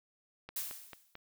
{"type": "click train", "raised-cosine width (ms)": 0.3, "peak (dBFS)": -29, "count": 4, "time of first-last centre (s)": [0.49, 1.154], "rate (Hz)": 4.52}
{"type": "noise with exponential decay", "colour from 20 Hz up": "blue", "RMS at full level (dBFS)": -35, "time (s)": [0.56, 1.16], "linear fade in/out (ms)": 5, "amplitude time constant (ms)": 130}
{"effects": []}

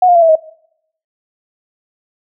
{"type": "tone with pitch steps", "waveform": "sine", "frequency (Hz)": [731, 704.9, 679.7, 655.4, 632], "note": ["F#5", "F5", "F5", "E5", "D#5"], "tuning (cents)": [-21, 16, -47, -10, 27], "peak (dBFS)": -5, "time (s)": [0.02, 0.355], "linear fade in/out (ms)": 5, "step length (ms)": 67, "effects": ["noise-tail reverb RT60 0.7 s tail -21 dB re dry"]}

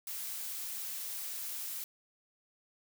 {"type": "noise", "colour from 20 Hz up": "blue", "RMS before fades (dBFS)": -40, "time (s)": [0.07, 1.84], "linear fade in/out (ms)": 2, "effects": []}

